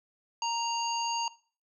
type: harmonic tone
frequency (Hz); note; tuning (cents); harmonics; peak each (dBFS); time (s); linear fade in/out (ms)
932.3; A#5; 0; 1 / 3 / 5 / 7; -30 / -36 / -37 / -39; 0.42-1.28; 2
effects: noise-tail reverb RT60 0.4 s tail -19 dB re dry